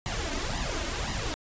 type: noise with flanger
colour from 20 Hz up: pink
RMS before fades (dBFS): -31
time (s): 0.06-1.34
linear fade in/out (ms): 0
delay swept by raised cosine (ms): 1 to 3.3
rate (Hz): 1.9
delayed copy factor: +0.7
effects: resampled to 16000 Hz